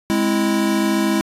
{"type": "chord", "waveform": "square", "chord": "Ab augmented", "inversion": "none", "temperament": "equal", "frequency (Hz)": [207.7, 261.6, 329.6], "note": ["Ab3", "C4", "E4"], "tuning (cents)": [0, 0, 0], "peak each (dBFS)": [-20, -25, -20], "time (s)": [0.1, 1.21], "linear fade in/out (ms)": 0, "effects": ["resampled to 32000 Hz"]}